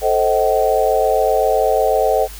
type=chord; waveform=sine; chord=A diminished seventh; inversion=none; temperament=just; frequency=440 / 528 / 633.6 / 760.3 Hz; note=A4 / C5 / Eb5 / Gb5; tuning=0 / +16 / +31 / +47 cents; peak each=-18 dBFS; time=0.01-2.28 s; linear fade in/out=50 ms; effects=added 50 Hz sine -33 dBFS peak until 2.39 s + white hiss -37 dBFS RMS until 2.39 s